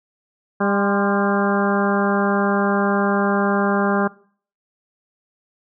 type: harmonic tone with a mistuned harmonic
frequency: 200 Hz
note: G3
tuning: 35 cents sharp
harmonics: 1 / 2 / 3 / 4 / 5 / 6 / 7 / 8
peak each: -20 / -23 / -25 / -26 / -27 / -28 / -28 / -29 dBFS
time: 0.6-4.08 s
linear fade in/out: 10 ms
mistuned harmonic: 5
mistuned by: +65 cents
effects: noise-tail reverb RT60 0.5 s tail -21 dB re dry